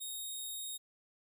10% pulse tone, 3729 Hz, A#7, in tune, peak -32 dBFS, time 0-0.78 s, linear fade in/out 20 ms, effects none

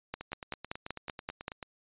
two click trains, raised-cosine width 0.3 ms, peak -24 / -19 dBFS, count 14 / 8, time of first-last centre 0.21-1.628 / 0.14-1.481 s, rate 9.17 / 5.22 Hz, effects resampled to 8000 Hz

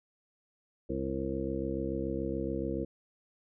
harmonic tone, 67 Hz, C2, 42 cents sharp, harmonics 1 / 2 / 3 / 4 / 5 / 7 / 8, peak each -40 / -42 / -39 / -39 / -36 / -38 / -41 dBFS, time 0.89-2.85 s, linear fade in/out 10 ms, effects none

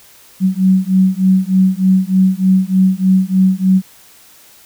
sine beating tone pair, 186.6 / 189.9 Hz, F#3 / F#3, +15 / +45 cents, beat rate 3.3 Hz, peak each -12 dBFS, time 0.4-3.82 s, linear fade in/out 50 ms, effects white hiss -44 dBFS RMS until 4.65 s

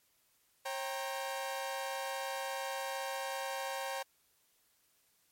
sawtooth chord, G diminished, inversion second, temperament equal with one note detuned, 541.7 / 784 / 932.3 Hz, Db5 / G5 / Bb5, -40 / 0 / 0 cents, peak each -36 / -37 / -39 dBFS, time 0.65-4.03 s, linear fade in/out 10 ms, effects white hiss -72 dBFS RMS until 5.31 s + MP3 64 kbps

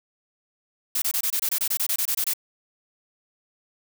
blue noise bursts, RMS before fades -24 dBFS, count 15, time 0.95-2.336 s, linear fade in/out 5 ms, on 70 ms, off 24 ms, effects none

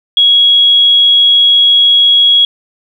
sine tone, 3322 Hz, G#7, in tune, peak -4 dBFS, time 0.17-2.45 s, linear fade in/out 2 ms, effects 7-bit

